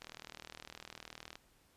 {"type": "click train", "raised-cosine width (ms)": 0.2, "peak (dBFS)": -29, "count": 54, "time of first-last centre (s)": [0.02, 1.355], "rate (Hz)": 39.7, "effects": ["pink hiss -69 dBFS RMS until 1.76 s", "resampled to 32000 Hz"]}